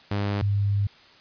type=tone pair in turn; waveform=sawtooth / sine; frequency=101.4 / 100.92 Hz; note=G#2 / G#2; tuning=-41 / -49 cents; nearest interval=unison; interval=8 cents; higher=first; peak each=-20 dBFS; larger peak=neither; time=0.11-0.42 / 0.42-0.87 s; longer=second; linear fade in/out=5 ms; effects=white hiss -52 dBFS RMS until 1.2 s + resampled to 11025 Hz